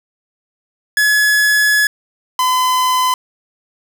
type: tone pair in turn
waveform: 45% pulse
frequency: 1698 / 1015.5 Hz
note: G#6 / B5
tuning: +38 / +48 cents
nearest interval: major sixth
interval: 890 cents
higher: first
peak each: -10 / -12 dBFS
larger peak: first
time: 0.97-1.87 / 2.39-3.14 s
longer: first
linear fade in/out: 2 ms
effects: none